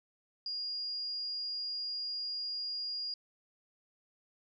sine tone, 4843 Hz, D#8, 48 cents flat, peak -35 dBFS, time 0.46-3.14 s, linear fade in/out 2 ms, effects none

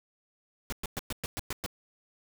pink noise bursts, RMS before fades -34 dBFS, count 8, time 0.7-1.662 s, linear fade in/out 0 ms, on 24 ms, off 110 ms, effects none

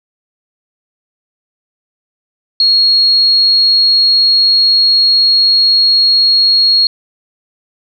sine tone, 4299 Hz, C8, 46 cents sharp, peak -6 dBFS, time 2.6-6.87 s, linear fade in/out 2 ms, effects none

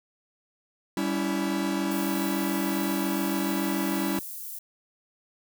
45% pulse chord, C# diminished, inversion second, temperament equal with one note detuned, 196 / 282.4 / 329.6 Hz, G3 / C#4 / E4, 0 / +32 / 0 cents, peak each -30 dBFS, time 0.97-4.19 s, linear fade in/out 2 ms
white high-pass noise, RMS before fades -38 dBFS, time 1.91-4.59 s, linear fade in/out 5 ms, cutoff 11000 Hz, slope 12 dB/octave
effects none

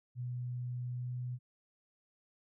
sine tone with pitch glide, 123.47 to 124.26 Hz, B2 to B2, 0 to +11 cents, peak -36 dBFS, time 0.15-1.39 s, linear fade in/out 50 ms, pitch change +11 cents, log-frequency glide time 0.94-1.11 s, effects none

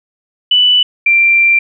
sine tone pair in turn, 2976 / 2362 Hz, F#7 / D7, +9 / +9 cents, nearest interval major third, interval 400 cents, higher first, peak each -6 dBFS, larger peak neither, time 0.51-0.83 / 1.06-1.59 s, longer second, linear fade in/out 5 ms, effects none

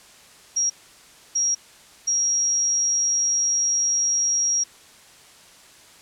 sine tone bursts at uneven times, 5650 Hz, F8, 19 cents sharp, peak -18 dBFS, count 3, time 0.56-0.7 / 1.35-1.55 / 2.07-4.64 s, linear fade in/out 10 ms, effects white hiss -49 dBFS RMS until 6.01 s + low-pass 9000 Hz 12 dB/octave

